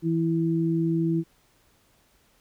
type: tone pair together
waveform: sine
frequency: 164.23 / 329.6 Hz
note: E3 / E4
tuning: -6 / 0 cents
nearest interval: octave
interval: 1206 cents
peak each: -24 dBFS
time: 0.02-1.24 s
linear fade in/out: 50 ms
effects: pink hiss -63 dBFS RMS until 2.4 s